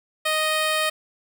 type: tone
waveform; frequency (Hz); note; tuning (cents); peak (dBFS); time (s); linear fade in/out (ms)
10% pulse; 622.3; D#5; 0; -12; 0.25-0.9; 10
effects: none